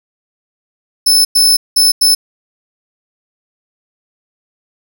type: tone bursts at uneven times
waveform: sawtooth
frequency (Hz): 5260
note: E8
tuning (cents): -5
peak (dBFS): -4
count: 4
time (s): 1.06-1.25 / 1.35-1.57 / 1.76-1.92 / 2.01-2.15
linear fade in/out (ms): 10
effects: none